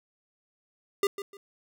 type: tone with echo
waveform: square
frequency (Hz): 400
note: G4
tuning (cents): +35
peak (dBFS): -22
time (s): 1.03-1.07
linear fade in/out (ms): 2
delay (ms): 150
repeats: 2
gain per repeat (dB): -12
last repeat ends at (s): 1.37
effects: none